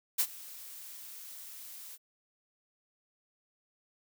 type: noise with ADSR envelope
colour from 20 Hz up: blue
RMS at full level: -26 dBFS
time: 0.18-1.98 s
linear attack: 18 ms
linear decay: 63 ms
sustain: -21 dB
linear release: 40 ms
effects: none